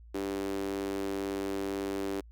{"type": "tone with high-pass filter", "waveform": "sawtooth", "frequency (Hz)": 98, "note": "G2", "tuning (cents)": 0, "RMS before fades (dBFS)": -34, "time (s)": [0.14, 2.21], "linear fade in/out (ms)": 10, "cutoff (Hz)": 340, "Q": 5.7, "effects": ["added 57 Hz sine -49 dBFS peak until 2.31 s"]}